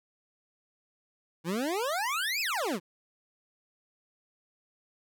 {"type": "exponential two-way sweep", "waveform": "25% pulse", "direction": "up then down", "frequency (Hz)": [155.6, 2653, 155.6], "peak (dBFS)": -25, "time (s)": [1.44, 2.8], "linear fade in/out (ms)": 50, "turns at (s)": 2.41, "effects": []}